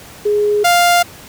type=tone pair in turn; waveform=sine / sawtooth; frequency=415.9 / 699.5 Hz; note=G#4 / F5; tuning=+2 / +3 cents; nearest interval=major sixth; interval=901 cents; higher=second; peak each=-11 / -5 dBFS; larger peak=second; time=0.25-0.64 / 0.64-1.03 s; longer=neither; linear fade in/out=10 ms; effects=pink hiss -37 dBFS RMS until 1.28 s + high-pass 60 Hz 12 dB/octave